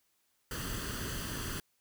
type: noise with comb filter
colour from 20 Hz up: pink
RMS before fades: -38 dBFS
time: 0.51-1.6 s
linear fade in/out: 2 ms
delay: 0.65 ms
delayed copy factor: +0.65
effects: white hiss -75 dBFS RMS until 1.8 s